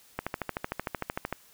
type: click train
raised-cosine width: 0.5 ms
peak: -15 dBFS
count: 16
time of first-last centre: 0.19-1.326 s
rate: 13.2 Hz
effects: white hiss -58 dBFS RMS until 1.53 s